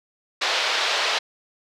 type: band-pass noise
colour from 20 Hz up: white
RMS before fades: -23 dBFS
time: 0.41-1.19 s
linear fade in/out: 10 ms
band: 460 to 4500 Hz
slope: 24 dB/octave
effects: none